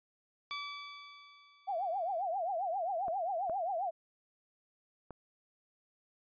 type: tone with exponential decay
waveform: 15% pulse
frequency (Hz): 1152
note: D6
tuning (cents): -34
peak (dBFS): -30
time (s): 0.51-2.22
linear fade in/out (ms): 0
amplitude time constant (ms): 370
type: tone with vibrato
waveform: sine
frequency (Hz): 723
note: F#5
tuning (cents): -40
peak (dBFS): -32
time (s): 1.67-3.91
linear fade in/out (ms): 20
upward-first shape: triangle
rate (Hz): 7.5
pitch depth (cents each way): 230
type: clicks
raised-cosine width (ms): 1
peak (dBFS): -31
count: 3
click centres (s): 3.082 / 3.497 / 5.107
effects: resampled to 11025 Hz